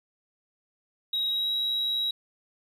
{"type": "tone with pitch glide", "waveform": "sine", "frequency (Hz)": [3818, 3856], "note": ["A#7", "B7"], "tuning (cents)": [41, -42], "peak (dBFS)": -23, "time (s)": [1.13, 2.11], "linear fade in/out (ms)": 5, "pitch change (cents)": 17, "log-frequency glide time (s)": [1.29, 1.51], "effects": ["tanh soft clip ceiling -23 dBFS", "10-bit"]}